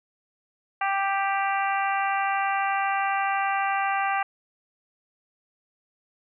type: harmonic tone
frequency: 393 Hz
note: G4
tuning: 4 cents sharp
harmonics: 2 / 3 / 4 / 5 / 6 / 7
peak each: -25 / -29 / -31 / -33 / -35 / -36 dBFS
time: 0.81-4.23 s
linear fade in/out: 5 ms
effects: none